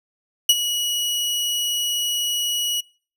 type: tone with ADSR envelope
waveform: sawtooth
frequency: 2917 Hz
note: F#7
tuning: 25 cents flat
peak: -6 dBFS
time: 0.49-2.81 s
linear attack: 5 ms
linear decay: 42 ms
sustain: -12 dB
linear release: 11 ms
effects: noise-tail reverb RT60 0.4 s tail -25 dB re dry